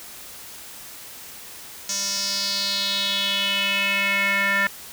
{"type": "tone with band-pass filter sweep", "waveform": "square", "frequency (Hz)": 198.5, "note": "G3", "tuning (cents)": 22, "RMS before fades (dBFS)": -23, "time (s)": [1.89, 4.67], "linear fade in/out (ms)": 2, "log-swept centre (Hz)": [6100, 1800], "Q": 4.5, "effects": ["white hiss -40 dBFS RMS until 4.92 s"]}